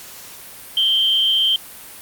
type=tone with amplitude modulation; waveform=sine; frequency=3136 Hz; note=G7; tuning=in tune; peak=-11 dBFS; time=0.77-1.56 s; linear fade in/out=2 ms; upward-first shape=sine; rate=212 Hz; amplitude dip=55%; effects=white hiss -38 dBFS RMS until 2.01 s + Opus 48 kbps